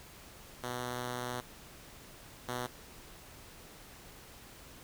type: tone pair in turn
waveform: 5% pulse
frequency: 123.47 / 123.47 Hz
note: B2 / B2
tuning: 0 / 0 cents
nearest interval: unison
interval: 0 cents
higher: neither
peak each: -25 / -24 dBFS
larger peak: second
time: 0.63-1.41 / 2.48-2.67 s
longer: first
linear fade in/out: 10 ms
effects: pink hiss -53 dBFS RMS until 4.83 s